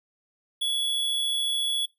square tone with amplitude modulation, 3385 Hz, G#7, 32 cents sharp, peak -23 dBFS, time 0.61-1.86 s, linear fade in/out 10 ms, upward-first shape sine, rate 134 Hz, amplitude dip 35%, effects noise-tail reverb RT60 0.2 s tail -22 dB re dry

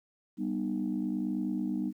sine chord, G augmented, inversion none, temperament just, 196 / 245 / 306.2 Hz, G3 / B3 / D#4, 0 / -14 / -28 cents, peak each -33 dBFS, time 0.37-1.93 s, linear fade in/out 50 ms, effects tanh soft clip ceiling -22 dBFS + 11-bit

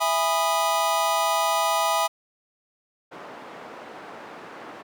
square chord, E major seventh, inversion none, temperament just, 659.3 / 824.1 / 988.9 / 1236.1 Hz, E5 / G#5 / B5 / D#6, 0 / -14 / +2 / -12 cents, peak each -27 dBFS, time 0-2.08 s, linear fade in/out 20 ms
white band-pass noise, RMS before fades -41 dBFS, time 3.11-4.83 s, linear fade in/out 20 ms, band 250 to 1100 Hz, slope 12 dB/octave
effects none

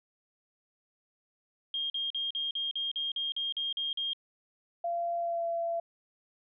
sine tone bursts, 3224 Hz, G7, 48 cents sharp, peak -30 dBFS, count 12, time 1.74-4.133 s, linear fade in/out 2 ms, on 160 ms, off 43 ms
sine tone with pitch glide, 686 to 675.8 Hz, F5 to E5, -31 to +43 cents, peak -29 dBFS, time 4.84-5.8 s, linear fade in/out 5 ms, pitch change -26 cents, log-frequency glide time 5.19-5.44 s
effects none

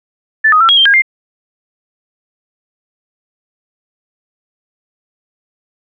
sine tone with pitch steps, 1755 / 1250 / 1344 / 3290 / 3162 / 1626 / 2107 Hz, A6 / D#6 / E6 / G#7 / G7 / G#6 / C7, -5 / +8 / +33 / -17 / +14 / -37 / +12 cents, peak -5 dBFS, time 0.44-1.021 s, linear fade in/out 10 ms, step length 83 ms, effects none

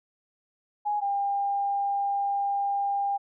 sine tone pair in turn, 830.6 / 800.8 Hz, G#5 / G5, 0 / +37 cents, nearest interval minor second, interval 63 cents, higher first, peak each -24 dBFS, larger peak neither, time 0.85-1.01 / 1.01-3.18 s, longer second, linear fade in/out 20 ms, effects none

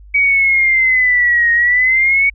sine linear two-way sweep, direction down then up, 2271 to 1864.7 to 2244 Hz, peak -9 dBFS, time 0.14-2.3 s, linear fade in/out 10 ms, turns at 1.52 s, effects added 50 Hz sine -36 dBFS peak until 2.34 s

